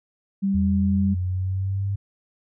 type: tone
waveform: sine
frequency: 196 Hz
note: G3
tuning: in tune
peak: -19 dBFS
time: 0.42-1.15 s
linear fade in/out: 20 ms
type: linear sweep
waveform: sine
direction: up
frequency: 82.7 to 100 Hz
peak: -22 dBFS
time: 0.54-1.96 s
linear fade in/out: 10 ms
effects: none